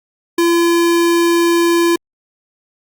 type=tone; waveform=square; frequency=340.4 Hz; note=F4; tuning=44 cents flat; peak=-11 dBFS; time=0.38-1.96 s; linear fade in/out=5 ms; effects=Opus 48 kbps